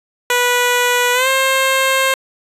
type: tone with pitch glide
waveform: 10% pulse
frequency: 490 to 531.3 Hz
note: B4 to C5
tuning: -14 to +26 cents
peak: -4 dBFS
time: 0.3-2.14 s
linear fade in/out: 2 ms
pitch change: +140 cents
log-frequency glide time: 1.13-1.28 s
effects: resampled to 32000 Hz